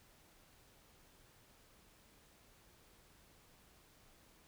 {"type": "silence", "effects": ["pink hiss -66 dBFS RMS until 4.47 s"]}